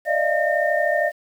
sine tone cluster, 586 / 619 / 688 / 1821 Hz, D5 / D#5 / F5 / A#6, -4 / -9 / -26 / -41 cents, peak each -23 dBFS, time 0.05-1.12 s, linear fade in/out 50 ms, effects 8-bit

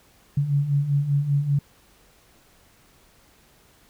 sine beating tone pair, 139 / 144.1 Hz, C#3 / D3, +5 / -33 cents, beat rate 5.1 Hz, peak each -26 / -20 dBFS, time 0.37-1.59 s, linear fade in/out 5 ms, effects pink hiss -57 dBFS RMS until 3.89 s

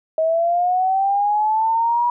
sine linear sweep, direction up, 633 to 969 Hz, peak -15 dBFS, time 0.18-2.1 s, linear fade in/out 2 ms, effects none

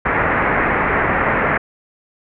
white low-pass noise, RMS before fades -17 dBFS, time 0.05-1.58 s, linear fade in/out 10 ms, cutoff 2100 Hz, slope 48 dB/octave, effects none

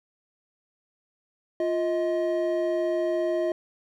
triangle tone pair together, 349.2 / 631.4 Hz, F4 / D#5, 0 / +25 cents, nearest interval minor seventh, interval 1025 cents, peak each -24 dBFS, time 1.6-3.52 s, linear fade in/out 2 ms, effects none

